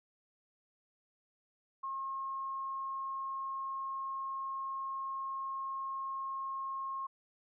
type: tone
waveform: sine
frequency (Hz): 1077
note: C6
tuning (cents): +50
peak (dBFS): -36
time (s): 1.83-7.07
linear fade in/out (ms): 10
effects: none